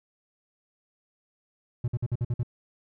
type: tone bursts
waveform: triangle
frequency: 120 Hz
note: B2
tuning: 49 cents flat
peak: -22 dBFS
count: 7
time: 1.84-2.432 s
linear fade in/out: 5 ms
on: 40 ms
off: 52 ms
effects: none